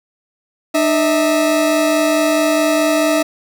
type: tone pair together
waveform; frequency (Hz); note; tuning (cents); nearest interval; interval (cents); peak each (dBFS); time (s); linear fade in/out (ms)
40% pulse; 301.7 / 648; D4 / E5; +47 / -30; octave + minor second; 1323; -15 / -14; 0.74-3.23; 10
effects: none